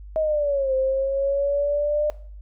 sine linear two-way sweep, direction down then up, 636 to 523.3 to 601 Hz, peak -19 dBFS, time 0.16-2.1 s, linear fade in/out 0 ms, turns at 0.74 s, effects noise-tail reverb RT60 0.5 s tail -18 dB re dry + added 50 Hz sine -37 dBFS peak until 2.41 s

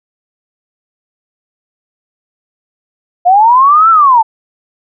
sine linear two-way sweep, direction up then down, 692 to 1359 to 857 Hz, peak -3 dBFS, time 3.25-4.23 s, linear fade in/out 20 ms, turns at 3.9 s, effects none

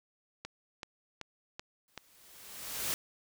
click train, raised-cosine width 0.2 ms, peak -23 dBFS, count 5, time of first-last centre 0.45-1.977 s, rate 2.62 Hz
white noise with exponential growth, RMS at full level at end -32 dBFS, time 1.88-2.94 s, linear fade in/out 0 ms, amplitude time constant 230 ms
effects none

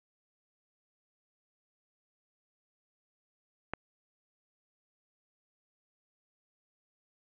click, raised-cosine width 0.5 ms, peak -18 dBFS, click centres 3.736 s, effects resampled to 8000 Hz + 8-bit

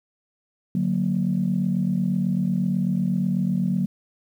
sine chord, D augmented, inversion none, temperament equal, 146.83 / 185 / 233.1 Hz, D3 / F#3 / A#3, 0 / 0 / 0 cents, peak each -27 / -21 / -26 dBFS, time 0.75-3.86 s, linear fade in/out 2 ms, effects tanh soft clip ceiling -12 dBFS + 9-bit

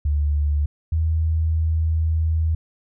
sine tone pair in turn, 73.42 / 80.21 Hz, D2 / E2, 0 / -47 cents, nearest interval major second, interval 153 cents, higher second, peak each -17 dBFS, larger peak neither, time 0.05-0.66 / 0.92-2.55 s, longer second, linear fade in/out 5 ms, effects none

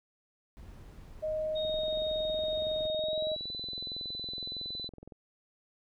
brown noise, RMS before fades -49 dBFS, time 0.57-2.87 s, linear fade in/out 0 ms
sine tone, 622.3 Hz, D#5, in tune, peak -30 dBFS, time 1.22-3.36 s, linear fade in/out 20 ms
sine tone with pitch glide, 3729 to 3997 Hz, A#7 to B7, 0 to +20 cents, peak -36 dBFS, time 1.55-4.89 s, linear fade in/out 20 ms, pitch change +120 cents, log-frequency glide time 2.96-3.53 s
click train, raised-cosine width 2 ms, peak -34 dBFS, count 76, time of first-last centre 1.65-5.122 s, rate 21.6 Hz
effects none

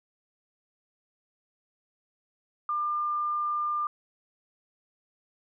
sine tone, 1199 Hz, D6, 36 cents sharp, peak -26 dBFS, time 2.69-3.87 s, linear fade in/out 2 ms, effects none

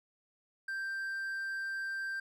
triangle tone, 1574 Hz, G6, 7 cents sharp, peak -33 dBFS, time 0.68-2.2 s, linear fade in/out 5 ms, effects none

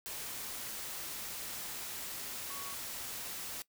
sine tone in noise, 1119 Hz, C#6, 16 cents sharp, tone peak -47 dBFS, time 2.5-2.74 s, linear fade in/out 0 ms, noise white, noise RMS -42 dBFS, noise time 0.06-3.62 s, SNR -8 dB, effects noise-tail reverb RT60 0.1 s tail -20 dB re dry

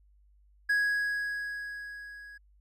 triangle tone with level ramp, 1661.2 Hz, G#6, in tune, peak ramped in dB -21 to -44 dBFS, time 0.69-2.38 s, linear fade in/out 10 ms, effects added 50 Hz sine -59 dBFS peak until 2.6 s

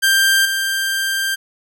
sawtooth tone with level steps, 1581 Hz, G6, 14 cents sharp, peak -8 / -14 dBFS, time 0.02-1.36 s, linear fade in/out 20 ms, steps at 0.45 s, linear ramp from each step 5 ms, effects none

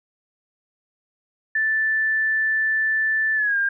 sine tone with pitch glide, 1760 to 1604.6 Hz, A6 to G6, 0 to +40 cents, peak -18 dBFS, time 1.55-3.69 s, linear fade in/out 5 ms, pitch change -160 cents, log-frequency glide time 3.35-3.57 s, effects none

